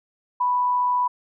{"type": "tone with amplitude modulation", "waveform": "sine", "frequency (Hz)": 987.8, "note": "B5", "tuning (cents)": 0, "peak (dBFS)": -17, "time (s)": [0.4, 1.08], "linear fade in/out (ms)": 10, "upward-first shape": "sine", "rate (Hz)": 115, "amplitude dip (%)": 25, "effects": []}